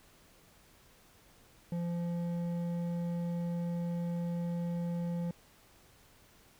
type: tone with hard clipping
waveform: sine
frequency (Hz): 172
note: F3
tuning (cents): -26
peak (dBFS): -34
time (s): 1.72-5.31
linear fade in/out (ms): 2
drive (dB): 8
effects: pink hiss -62 dBFS RMS until 6.59 s